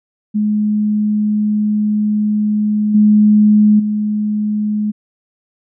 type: tone with level steps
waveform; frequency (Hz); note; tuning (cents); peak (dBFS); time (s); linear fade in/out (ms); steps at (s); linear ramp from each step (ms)
sine; 210.8; G#3; +26; -12 / -6 / -14; 0.34-4.92; 20; 2.94 / 3.79; 10
effects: none